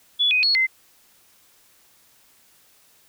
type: tone with pitch steps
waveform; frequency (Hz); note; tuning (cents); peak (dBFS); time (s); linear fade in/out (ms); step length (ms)
sine; 3419 / 2501 / 4346 / 2067; G#7 / D#7 / C#8 / C7; +50 / +8 / -35 / -22; -16; 0.19-0.67; 20; 120
effects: white hiss -57 dBFS RMS until 3.08 s